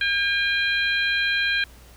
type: harmonic tone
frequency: 805 Hz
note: G5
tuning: 46 cents sharp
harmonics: 2 / 3 / 4 / 5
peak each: -22 / -26 / -28 / -30 dBFS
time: 0.01-1.64 s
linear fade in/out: 2 ms
effects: added 60 Hz sine -47 dBFS peak until 1.96 s + pink hiss -51 dBFS RMS until 1.96 s